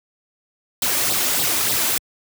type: noise with flanger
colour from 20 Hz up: white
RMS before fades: -20 dBFS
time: 0.82-1.98 s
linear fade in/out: 2 ms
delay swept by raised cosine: 0.22 to 3.42 ms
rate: 3.4 Hz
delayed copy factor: +0.65
effects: high-pass 80 Hz 12 dB/octave